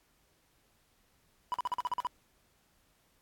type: tone bursts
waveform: triangle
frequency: 987.8 Hz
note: B5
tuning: in tune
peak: -27 dBFS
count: 9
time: 1.52-2.069 s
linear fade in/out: 0 ms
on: 21 ms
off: 45 ms
effects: pink hiss -70 dBFS RMS until 3.21 s + AAC 64 kbps